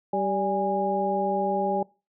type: harmonic tone with a mistuned harmonic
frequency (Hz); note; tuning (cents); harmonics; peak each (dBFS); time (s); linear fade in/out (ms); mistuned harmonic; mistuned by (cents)
194.6; G3; -12; 1 / 2 / 3 / 4; -31 / -29 / -28 / -26; 0.13-1.83; 5; 4; +88
effects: noise-tail reverb RT60 0.3 s tail -23 dB re dry